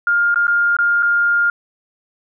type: tone with dropouts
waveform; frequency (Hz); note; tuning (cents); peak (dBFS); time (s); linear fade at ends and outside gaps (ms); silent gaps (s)
sine; 1409; F6; +15; -12; 0.07-1.5; 2; 0.344-0.358 / 0.469-0.479 / 0.767-0.787 / 1.025-1.029
effects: none